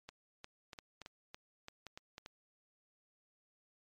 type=clicks; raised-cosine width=0.2 ms; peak=-30 dBFS; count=12; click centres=0.09 / 0.444 / 0.732 / 0.788 / 1.017 / 1.061 / 1.345 / 1.684 / 1.867 / 1.975 / 2.181 / 2.261 s; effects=MP3 64 kbps